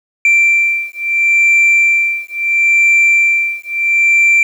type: beating tone pair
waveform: sine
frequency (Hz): 2351 / 2351.74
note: D7 / D7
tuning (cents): +1 / +2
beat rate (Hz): 0.74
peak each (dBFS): -10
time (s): 0.25-4.43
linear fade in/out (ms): 2
effects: tanh soft clip ceiling -5 dBFS + 7-bit